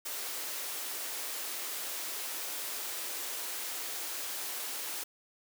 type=high-pass noise; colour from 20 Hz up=white; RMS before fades=-38 dBFS; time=0.05-5.04 s; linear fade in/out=10 ms; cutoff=300 Hz; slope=24 dB/octave; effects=none